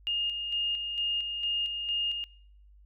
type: tone with tremolo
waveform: sine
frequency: 2835 Hz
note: F7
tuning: 25 cents sharp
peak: -27 dBFS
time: 0.07-2.24 s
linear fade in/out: 0 ms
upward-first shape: square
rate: 2.2 Hz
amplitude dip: 45%
effects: noise-tail reverb RT60 0.8 s tail -25 dB re dry + added 50 Hz sine -53 dBFS peak until 2.85 s